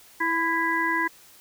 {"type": "harmonic tone with a mistuned harmonic", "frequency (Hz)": 329.6, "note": "E4", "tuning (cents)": 0, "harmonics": [1, 3, 5, 6], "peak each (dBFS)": [-30, -26, -27, -27], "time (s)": [0.2, 1.08], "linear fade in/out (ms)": 10, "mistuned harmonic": 3, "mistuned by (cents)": 19, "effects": ["white hiss -52 dBFS RMS until 1.4 s"]}